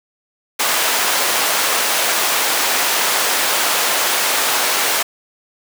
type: high-pass noise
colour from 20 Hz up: pink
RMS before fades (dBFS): -17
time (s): 0.59-5.03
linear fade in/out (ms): 10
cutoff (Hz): 690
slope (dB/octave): 12
effects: none